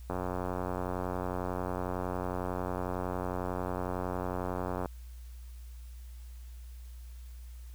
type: click train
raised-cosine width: 1 ms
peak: -20 dBFS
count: 434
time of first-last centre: 0.1-4.858 s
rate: 91 Hz
effects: added 60 Hz sine -43 dBFS peak until 7.74 s + white hiss -62 dBFS RMS until 7.74 s